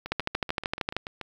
two click trains, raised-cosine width 0.3 ms, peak -10 / -19 dBFS, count 12 / 9, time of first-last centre 0.12-0.966 / 0.06-1.213 s, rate 13 / 6.94 Hz, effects 8-bit

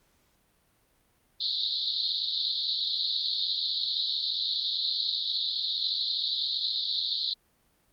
white band-pass noise, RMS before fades -29 dBFS, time 1.4-7.34 s, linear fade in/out 10 ms, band 3600 to 4400 Hz, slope 96 dB/octave, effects pink hiss -68 dBFS RMS until 7.92 s + Opus 48 kbps

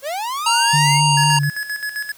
45% pulse linear sweep, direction up, 523.3 to 2217 Hz, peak -22 dBFS, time 0.02-1.01 s, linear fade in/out 50 ms
harmonic tone, 932.3 Hz, A#5, in tune, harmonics 1 / 3 / 5 / 7 / 9 / 10, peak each -16 / -19 / -22 / -26 / -28 / -28 dBFS, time 0.46-1.39 s, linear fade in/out 5 ms
sine tone with vibrato, 146.83 Hz, D3, in tune, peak -16 dBFS, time 0.73-1.5 s, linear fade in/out 10 ms, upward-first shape sine, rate 4 Hz, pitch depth 38 cents each way
square tone with tremolo, 1695 Hz, G#6, 35 cents sharp, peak -22 dBFS, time 1.17-2.12 s, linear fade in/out 5 ms, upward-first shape square, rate 7.6 Hz, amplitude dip 65%
effects white hiss -47 dBFS RMS until 2.17 s

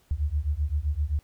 sine beating tone pair, 70.2 / 77.9 Hz, C#2 / D#2, +22 / +3 cents, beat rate 7.7 Hz, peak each -27 dBFS, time 0.11-1.19 s, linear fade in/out 0 ms, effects pink hiss -64 dBFS RMS until 1.23 s

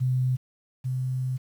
sine tone pair in turn, 127.9 / 128.64 Hz, C3 / C3, -39 / -29 cents, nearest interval unison, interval 10 cents, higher second, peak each -21 / -25 dBFS, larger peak first, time 0-0.37 / 0.84-1.38 s, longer second, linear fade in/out 20 ms, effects 9-bit

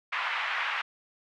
white band-pass noise, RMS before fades -31 dBFS, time 0.12-0.82 s, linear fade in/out 10 ms, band 890 to 2500 Hz, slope 24 dB/octave, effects none

